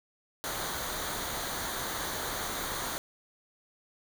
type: noise with comb filter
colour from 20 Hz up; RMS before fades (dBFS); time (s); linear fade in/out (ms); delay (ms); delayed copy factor
pink; -35; 0.44-2.98; 0; 0.38; -0.6
effects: none